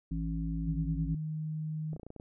harmonic tone, 55 Hz, A1, in tune, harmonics 1 / 3 / 5, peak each -35 / -34 / -39 dBFS, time 0.11-1.15 s, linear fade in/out 5 ms
sine tone, 155.5 Hz, D#3, 1 cent flat, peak -33 dBFS, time 0.64-1.98 s, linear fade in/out 50 ms
clicks, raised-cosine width 2 ms, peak -32 dBFS, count 8, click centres 1.932 / 1.964 / 1.997 / 2.032 / 2.066 / 2.104 / 2.163 / 2.199 s
effects none

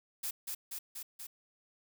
blue noise with echo, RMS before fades -37 dBFS, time 0.23-0.31 s, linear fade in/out 10 ms, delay 240 ms, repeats 4, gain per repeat -2 dB, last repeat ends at 1.27 s, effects none

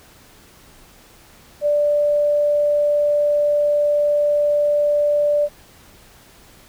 sine tone, 587.3 Hz, D5, in tune, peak -14 dBFS, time 1.61-5.49 s, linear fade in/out 50 ms, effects pink hiss -48 dBFS RMS until 6.68 s

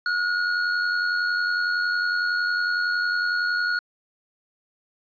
square tone with amplitude modulation, 1444 Hz, F#6, 43 cents flat, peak -20 dBFS, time 0.06-3.79 s, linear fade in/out 2 ms, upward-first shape sine, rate 90.9 Hz, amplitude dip 45%, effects resampled to 11025 Hz

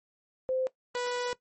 sine / sawtooth tone pair in turn, 518 / 490.8 Hz, C5 / B4, -17 / -11 cents, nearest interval minor second, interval 94 cents, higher first, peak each -26 dBFS, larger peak neither, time 0.49-0.67 / 0.95-1.33 s, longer second, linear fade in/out 0 ms, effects noise-tail reverb RT60 0.1 s tail -17 dB re dry + MP3 32 kbps

